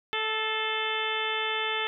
harmonic tone with a mistuned harmonic, 438.4 Hz, A4, 6 cents flat, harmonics 1 / 2 / 3 / 4 / 5 / 6 / 7 / 8, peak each -35 / -35 / -35 / -35 / -35 / -35 / -35 / -35 dBFS, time 0.13-1.87 s, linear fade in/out 0 ms, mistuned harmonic 5, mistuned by -42 cents, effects none

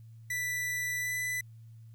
45% pulse tone with pitch glide, 1977 to 1993.1 Hz, B6 to B6, +1 to +15 cents, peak -31 dBFS, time 0.3-1.41 s, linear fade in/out 5 ms, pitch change +14 cents, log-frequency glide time 0.99-1.13 s, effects added 113 Hz sine -48 dBFS peak until 1.94 s + white hiss -75 dBFS RMS until 1.94 s

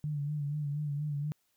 sine tone with vibrato, 146.83 Hz, D3, in tune, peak -31 dBFS, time 0.04-1.32 s, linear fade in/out 0 ms, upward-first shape sine, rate 4.2 Hz, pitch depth 52 cents each way, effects white hiss -75 dBFS RMS until 1.56 s

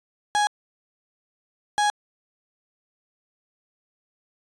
35% pulse tone bursts at uneven times, 830.6 Hz, G#5, in tune, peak -17 dBFS, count 2, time 0.35-0.47 / 1.78-1.9 s, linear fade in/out 0 ms, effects resampled to 22050 Hz

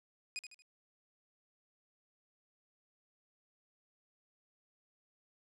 20% pulse tone with echo, 2489 Hz, D#7, in tune, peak -33 dBFS, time 0.36-0.39 s, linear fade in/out 0 ms, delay 77 ms, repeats 3, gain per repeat -8 dB, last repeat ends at 0.621 s, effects low-pass 12000 Hz 12 dB/octave

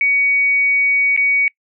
sine tone with dropouts, 2250 Hz, C#7, 25 cents sharp, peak -12 dBFS, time 0.01-1.48 s, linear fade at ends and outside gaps 1 ms, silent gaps 1.164-1.175 s, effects noise-tail reverb RT60 0.1 s tail -24 dB re dry

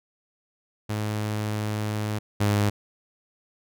sawtooth tone pair in turn, 106.3 / 103.27 Hz, G#2 / G#2, +41 / -9 cents, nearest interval minor second, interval 50 cents, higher first, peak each -22 / -16 dBFS, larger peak second, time 0.89-2.19 / 2.4-2.7 s, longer first, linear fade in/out 10 ms, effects none

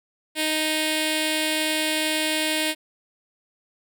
5% pulse tone with notch filter, 311.1 Hz, D#4, in tune, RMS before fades -24 dBFS, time 0.35-2.75 s, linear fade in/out 50 ms, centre 1200 Hz, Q 0.99, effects none

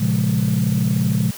sine chord, Bb minor seventh, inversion none, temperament equal with one note detuned, 116.54 / 137.24 / 174.61 / 207.7 Hz, Bb2 / Db3 / F3 / Ab3, 0 / -17 / 0 / 0 cents, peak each -20 dBFS, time 0-1.31 s, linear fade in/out 10 ms, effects tanh soft clip ceiling -10 dBFS + white hiss -35 dBFS RMS until 1.37 s

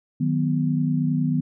sine chord, B major, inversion first, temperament equal with one note detuned, 155.56 / 185 / 248.2 Hz, D#3 / F#3 / B3, 0 / 0 / +9 cents, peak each -22 / -28 / -23 dBFS, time 0.2-1.41 s, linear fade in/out 10 ms, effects none

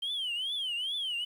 sine tone with vibrato, 3117 Hz, G7, 11 cents flat, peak -29 dBFS, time 0.02-1.25 s, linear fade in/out 10 ms, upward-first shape triangle, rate 2.4 Hz, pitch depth 220 cents each way, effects tanh soft clip ceiling -29 dBFS + 10-bit

